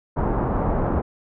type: low-pass noise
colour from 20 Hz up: pink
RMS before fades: -22 dBFS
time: 0.16-1.02 s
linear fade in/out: 20 ms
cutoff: 1100 Hz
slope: 24 dB/octave
effects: none